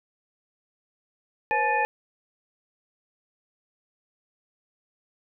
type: tone cluster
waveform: sine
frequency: 482.8 / 533 / 854 / 1771 / 2471 Hz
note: B4 / C5 / G#5 / A6 / D#7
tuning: -39 / +32 / +48 / +11 / -13 cents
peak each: -32 / -32 / -23 / -28 / -30 dBFS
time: 1.51-1.85 s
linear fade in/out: 0 ms
effects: none